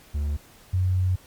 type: tone pair in turn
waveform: triangle / sine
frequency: 73 / 92.26 Hz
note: D2 / F#2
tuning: -10 / -4 cents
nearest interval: major third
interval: 406 cents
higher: second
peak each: -21 / -19 dBFS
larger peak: second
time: 0.14-0.37 / 0.73-1.16 s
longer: second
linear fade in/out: 10 ms
effects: pink hiss -52 dBFS RMS until 1.26 s + MP3 96 kbps